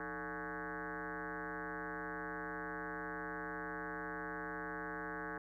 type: tone with frequency modulation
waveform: sine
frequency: 980 Hz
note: B5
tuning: 14 cents flat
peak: -40 dBFS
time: 0-5.38 s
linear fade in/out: 2 ms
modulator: 134 Hz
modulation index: 5.8
effects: 13-bit